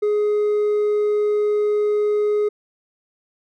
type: tone with hard clipping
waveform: sine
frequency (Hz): 418.2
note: G#4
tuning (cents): +12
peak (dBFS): -17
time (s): 0.02-2.49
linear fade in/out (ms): 10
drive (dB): 2
effects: none